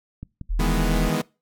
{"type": "click train", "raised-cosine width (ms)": 5, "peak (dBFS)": -21, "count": 5, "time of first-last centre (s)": [0.23, 0.963], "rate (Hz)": 5.46}
{"type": "tone", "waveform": "sine", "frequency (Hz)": 40.48, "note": "E1", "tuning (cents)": -31, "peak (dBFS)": -20, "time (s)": [0.49, 1.1], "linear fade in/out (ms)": 20}
{"type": "chord", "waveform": "sawtooth", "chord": "E major seventh", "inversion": "third", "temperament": "equal", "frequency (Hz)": [155.56, 164.81, 207.7, 246.9], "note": ["D#3", "E3", "G#3", "B3"], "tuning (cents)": [0, 0, 0, 0], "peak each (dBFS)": -23, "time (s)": [0.59, 1.22], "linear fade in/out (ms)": 10}
{"effects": ["noise-tail reverb RT60 0.3 s tail -24 dB re dry", "MP3 96 kbps"]}